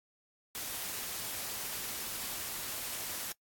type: noise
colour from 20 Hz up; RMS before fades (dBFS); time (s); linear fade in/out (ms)
white; -39; 0.55-3.32; 0
effects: noise-tail reverb RT60 0.1 s tail -24 dB re dry + AAC 64 kbps